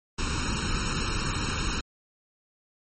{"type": "noise with comb filter", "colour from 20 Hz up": "pink", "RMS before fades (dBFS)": -28, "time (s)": [0.18, 1.81], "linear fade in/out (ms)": 10, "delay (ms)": 0.74, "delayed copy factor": 0.9, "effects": ["MP3 32 kbps"]}